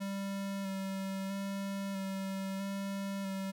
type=tone with vibrato; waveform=square; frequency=195 Hz; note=G3; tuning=9 cents flat; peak=-36 dBFS; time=0-3.52 s; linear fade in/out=20 ms; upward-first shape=square; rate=0.77 Hz; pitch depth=16 cents each way; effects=none